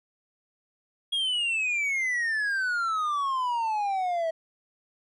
triangle exponential sweep, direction down, 3312 to 641 Hz, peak -23 dBFS, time 1.12-4.31 s, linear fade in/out 10 ms, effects resampled to 24000 Hz

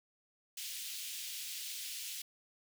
pink high-pass noise, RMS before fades -43 dBFS, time 0.57-2.22 s, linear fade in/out 5 ms, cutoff 2700 Hz, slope 24 dB/octave, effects none

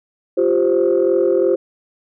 sine chord, F suspended second, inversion none, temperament equal, 349.2 / 392 / 523.3 Hz, F4 / G4 / C5, 0 / 0 / 0 cents, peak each -16 dBFS, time 0.37-1.56 s, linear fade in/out 10 ms, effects tanh soft clip ceiling -6 dBFS

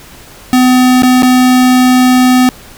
square tone with dropouts, 253 Hz, B3, 42 cents sharp, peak -5 dBFS, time 0.53-2.49 s, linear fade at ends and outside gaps 0 ms, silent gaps 1.022-1.033 / 1.223-1.231 s, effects pink hiss -35 dBFS RMS until 2.77 s

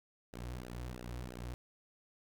sawtooth tone with flanger, 61 Hz, B1, 21 cents flat, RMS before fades -44 dBFS, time 0.33-1.54 s, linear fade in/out 0 ms, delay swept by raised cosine 0.88 to 5.08 ms, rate 3 Hz, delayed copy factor -0.95, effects none

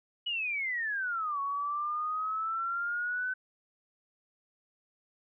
sine exponential two-way sweep, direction down then up, 2960 to 1108.7 to 1519 Hz, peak -30 dBFS, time 0.26-3.34 s, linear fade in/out 10 ms, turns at 1.4 s, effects none

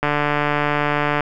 click train, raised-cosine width 0.5 ms, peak -4 dBFS, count 174, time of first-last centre 0.03-1.207 s, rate 147 Hz, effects none

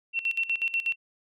sine tone with tremolo, 2713 Hz, E7, 49 cents sharp, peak -23 dBFS, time 0.13-0.96 s, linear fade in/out 50 ms, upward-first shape square, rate 8.2 Hz, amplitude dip 80%, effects none

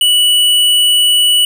square tone, 2950 Hz, F#7, 6 cents flat, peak -8 dBFS, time 0.01-1.45 s, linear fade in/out 2 ms, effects none

